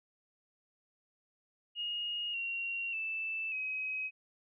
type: tone with pitch steps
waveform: sine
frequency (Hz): 2864 / 2751 / 2642 / 2537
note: F7 / F7 / E7 / D#7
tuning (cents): +43 / -27 / +3 / +33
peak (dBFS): -34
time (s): 1.75-4.11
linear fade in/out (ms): 50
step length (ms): 590
effects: none